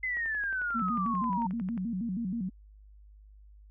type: exponential sweep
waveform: sine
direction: down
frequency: 2067 to 904 Hz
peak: -29 dBFS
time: 0.03-1.47 s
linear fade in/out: 5 ms
type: click train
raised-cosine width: 0.5 ms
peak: -33 dBFS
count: 19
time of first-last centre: 0.17-1.777 s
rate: 11.2 Hz
type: tone with vibrato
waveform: sine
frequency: 207.7 Hz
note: G#3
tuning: in tune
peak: -30 dBFS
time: 0.74-2.5 s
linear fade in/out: 20 ms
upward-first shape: square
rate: 6.3 Hz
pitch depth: 200 cents each way
effects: added 51 Hz sine -51 dBFS peak until 3.7 s